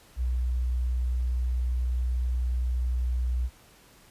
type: tone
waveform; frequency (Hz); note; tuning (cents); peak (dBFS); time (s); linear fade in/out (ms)
sine; 61.74; B1; 0; -24; 0.16-3.5; 50
effects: pink hiss -56 dBFS RMS until 4.1 s + resampled to 32000 Hz